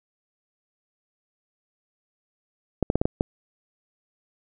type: clicks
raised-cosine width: 2 ms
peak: -7 dBFS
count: 6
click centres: 2.827 / 2.901 / 2.956 / 3.015 / 3.055 / 3.209 s
effects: none